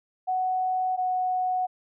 sine tone pair in turn, 743 / 737.4 Hz, F#5 / F#5, +7 / -6 cents, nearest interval unison, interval 13 cents, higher first, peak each -23 dBFS, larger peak neither, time 0.27-0.97 / 0.97-1.67 s, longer neither, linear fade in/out 20 ms, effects none

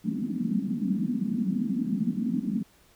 white band-pass noise, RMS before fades -28 dBFS, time 0.04-2.63 s, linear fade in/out 10 ms, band 180 to 250 Hz, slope 48 dB/octave, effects pink hiss -60 dBFS RMS until 2.95 s

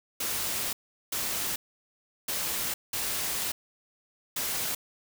white noise bursts at uneven times, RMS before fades -31 dBFS, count 5, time 0.2-0.73 / 1.12-1.56 / 2.28-2.74 / 2.93-3.52 / 4.36-4.75 s, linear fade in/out 5 ms, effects none

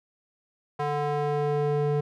square tone with band-pass filter sweep, 146.8 Hz, D3, in tune, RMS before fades -26 dBFS, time 0.79-2.01 s, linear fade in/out 10 ms, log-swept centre 820 to 350 Hz, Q 1.4, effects none

